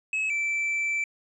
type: tone pair in turn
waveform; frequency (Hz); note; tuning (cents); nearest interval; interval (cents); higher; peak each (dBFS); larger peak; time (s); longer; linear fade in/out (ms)
triangle; 2576 / 2329; E7 / D7; -41 / -15; major second; 174; first; -23; neither; 0.13-0.3 / 0.3-1.04; second; 2
effects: resampled to 24000 Hz